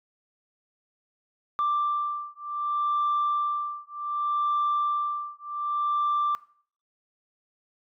sine beating tone pair, 1178 / 1178.66 Hz, D6 / D6, +5 / +6 cents, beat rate 0.66 Hz, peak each -27 dBFS, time 1.59-6.35 s, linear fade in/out 0 ms, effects noise-tail reverb RT60 0.5 s tail -19 dB re dry + tanh soft clip ceiling -19 dBFS

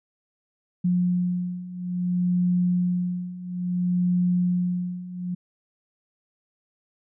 sine beating tone pair, 178.3 / 178.89 Hz, F3 / F3, +36 / +42 cents, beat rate 0.59 Hz, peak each -26 / -23 dBFS, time 0.84-5.35 s, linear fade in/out 10 ms, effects none

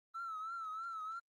triangle tone with vibrato, 1318.5 Hz, E6, in tune, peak -37 dBFS, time 0.14-1.2 s, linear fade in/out 20 ms, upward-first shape triangle, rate 3.1 Hz, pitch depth 90 cents each way, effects tanh soft clip ceiling -37 dBFS + Opus 24 kbps

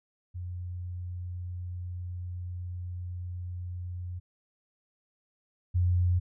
sine tone pair in turn, 89.2 / 89.2 Hz, F2 / F2, +37 / +37 cents, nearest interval unison, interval 0 cents, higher neither, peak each -34 / -22 dBFS, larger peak second, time 0.34-4.2 / 5.74-6.2 s, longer first, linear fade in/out 20 ms, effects none

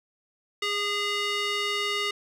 square tone with band-pass filter, 409.7 Hz, G#4, 24 cents flat, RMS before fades -28 dBFS, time 0.62-2.11 s, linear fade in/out 5 ms, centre 2900 Hz, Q 1.3, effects none

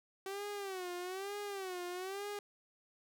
sawtooth tone with vibrato, 381.6 Hz, G4, 47 cents flat, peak -36 dBFS, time 0.26-2.39 s, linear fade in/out 2 ms, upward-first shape sine, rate 1.1 Hz, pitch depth 130 cents each way, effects none

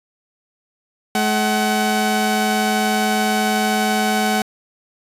sawtooth tone pair together, 213.4 / 752.6 Hz, G#3 / F#5, +47 / +29 cents, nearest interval octave + minor seventh, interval 2182 cents, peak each -15 dBFS, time 1.15-4.42 s, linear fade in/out 2 ms, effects resampled to 32000 Hz

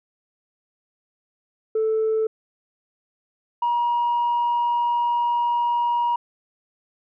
sine tone pair in turn, 439.6 / 953.8 Hz, A4 / A#5, -2 / +39 cents, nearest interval octave + minor second, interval 1341 cents, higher second, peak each -17 dBFS, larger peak neither, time 1.75-2.27 / 3.62-6.16 s, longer second, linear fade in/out 5 ms, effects tanh soft clip ceiling -16 dBFS

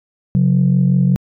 sine tone pair together, 135.8 / 181.27 Hz, C#3 / F#3, -35 / -35 cents, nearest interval perfect fourth, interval 500 cents, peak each -12 dBFS, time 0.35-1.16 s, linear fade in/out 0 ms, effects tanh soft clip ceiling -5 dBFS

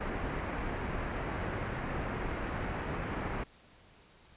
pink low-pass noise, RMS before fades -36 dBFS, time 0-3.44 s, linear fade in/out 10 ms, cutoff 2200 Hz, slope 24 dB/octave, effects pink hiss -60 dBFS RMS until 4.36 s + resampled to 8000 Hz

